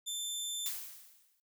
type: tone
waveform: 20% pulse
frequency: 3547 Hz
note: A7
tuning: 13 cents sharp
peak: -30 dBFS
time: 0.06-0.7 s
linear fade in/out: 20 ms
type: noise with exponential decay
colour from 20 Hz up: blue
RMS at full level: -36 dBFS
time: 0.66-1.4 s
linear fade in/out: 0 ms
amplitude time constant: 160 ms
effects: noise-tail reverb RT60 0.2 s tail -24 dB re dry